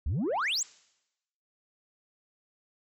sine exponential sweep, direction up, 60.7 to 7970 Hz, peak -24 dBFS, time 0.06-0.63 s, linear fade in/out 5 ms, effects noise-tail reverb RT60 0.9 s tail -26 dB re dry + tanh soft clip ceiling -26 dBFS

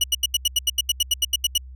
sawtooth tone bursts, 2925 Hz, F#7, 21 cents flat, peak -13 dBFS, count 15, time 0.01-1.579 s, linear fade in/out 5 ms, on 29 ms, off 81 ms, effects added 64 Hz sine -37 dBFS peak until 1.75 s

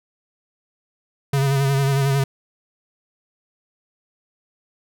square tone with vibrato, 137.6 Hz, C#3, 12 cents flat, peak -17 dBFS, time 1.33-2.24 s, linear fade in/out 5 ms, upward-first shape sine, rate 11 Hz, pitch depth 37 cents each way, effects none

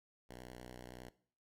5% pulse tone with vibrato, 61.74 Hz, B1, in tune, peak -38 dBFS, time 0.29-1.1 s, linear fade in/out 10 ms, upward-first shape sine, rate 9.9 Hz, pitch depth 31 cents each way, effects noise-tail reverb RT60 0.5 s tail -19 dB re dry + MP3 96 kbps

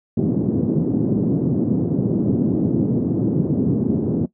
white band-pass noise, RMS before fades -19 dBFS, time 0.17-4.26 s, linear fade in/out 5 ms, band 120 to 320 Hz, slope 24 dB/octave, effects noise-tail reverb RT60 0.1 s tail -17 dB re dry

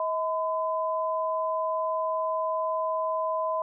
sine tone pair together, 638 / 1012.8 Hz, D#5 / B5, +43 / +43 cents, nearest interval minor sixth, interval 800 cents, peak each -28 dBFS, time 0-3.62 s, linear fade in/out 2 ms, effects none

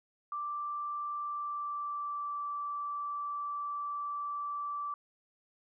sine tone with pitch glide, 1174.7 to 1163.2 Hz, D6 to D6, 0 to -17 cents, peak -34 dBFS, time 0.32-4.94 s, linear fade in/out 2 ms, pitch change -17 cents, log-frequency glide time 1.19-2.45 s, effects none

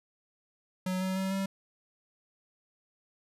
square tone with pitch steps, 185 / 187.91 / 190.86 / 193.86 Hz, F#3 / F#3 / G3 / G3, 0 / +27 / -46 / -19 cents, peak -30 dBFS, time 0.86-1.46 s, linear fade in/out 5 ms, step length 150 ms, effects resampled to 32000 Hz

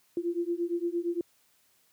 sine beating tone pair, 340 / 348.7 Hz, F4 / F4, -46 / -3 cents, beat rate 8.7 Hz, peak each -31 dBFS, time 0.17-1.21 s, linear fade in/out 2 ms, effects white hiss -67 dBFS RMS until 1.92 s + high-pass 60 Hz 12 dB/octave

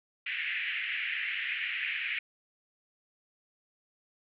pink band-pass noise, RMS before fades -34 dBFS, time 0.26-2.19 s, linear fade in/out 5 ms, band 1800 to 2800 Hz, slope 48 dB/octave, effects none

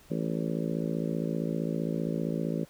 harmonic tone with a mistuned harmonic, 55.3 Hz, A1, 9 cents sharp, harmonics 3 / 4 / 5 / 6 / 7 / 8 / 9 / 10, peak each -32 / -34 / -36 / -38 / -39 / -40 / -41 / -42 dBFS, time 0.1-2.65 s, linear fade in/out 10 ms, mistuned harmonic 10, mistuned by +32 cents, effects pink hiss -57 dBFS RMS until 2.69 s

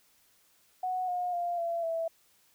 sine tone with pitch steps, 738 / 717.4 / 697.4 / 677.9 / 659 Hz, F#5 / F5 / F5 / E5 / E5, -5 / +46 / -3 / +48 / -1 cents, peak -29 dBFS, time 0.83-2.08 s, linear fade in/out 5 ms, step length 250 ms, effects white hiss -66 dBFS RMS until 2.54 s

